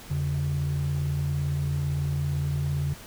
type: tone pair together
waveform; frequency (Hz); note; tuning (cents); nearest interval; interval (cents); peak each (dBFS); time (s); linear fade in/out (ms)
sine; 84.67 / 142.4; E2 / C#3; +47 / +47; major sixth; 900; -28 / -24; 0.1-2.94; 10
effects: tanh soft clip ceiling -20 dBFS + pink hiss -45 dBFS RMS until 3.06 s